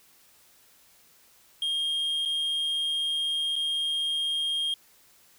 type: tone with dropouts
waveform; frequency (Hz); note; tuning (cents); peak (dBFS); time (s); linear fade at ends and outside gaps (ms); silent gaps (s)
triangle; 3228; G#7; -50; -24; 1.62-4.74; 2; 2.252-2.257 / 3.557-3.562
effects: white hiss -59 dBFS RMS until 5.38 s